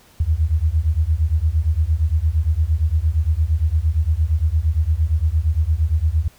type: beating tone pair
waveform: sine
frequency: 74.6 / 83.3 Hz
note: D2 / E2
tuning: +28 / +19 cents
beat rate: 8.7 Hz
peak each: -18 dBFS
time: 0.2-6.28 s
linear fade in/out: 5 ms
effects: pink hiss -51 dBFS RMS until 6.38 s